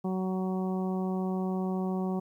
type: harmonic tone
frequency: 186.9 Hz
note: F#3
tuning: 18 cents sharp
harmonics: 1 / 2 / 3 / 4 / 5 / 6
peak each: -29 / -35 / -43 / -40 / -45 / -47 dBFS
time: 0.04-2.2 s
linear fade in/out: 10 ms
effects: 11-bit